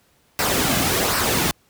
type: noise with flanger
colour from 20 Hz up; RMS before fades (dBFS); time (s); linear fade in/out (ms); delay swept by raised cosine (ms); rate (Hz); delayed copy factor
pink; -20; 0.39-1.51; 0; 0.29 to 2.19; 1.3; -0.5
effects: pink hiss -60 dBFS RMS until 1.69 s + high-pass 60 Hz 12 dB/octave